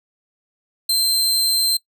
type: tone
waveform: sawtooth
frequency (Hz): 4127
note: C8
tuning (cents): -25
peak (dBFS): -13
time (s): 0.89-1.77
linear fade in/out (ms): 5
effects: noise-tail reverb RT60 0.1 s tail -21 dB re dry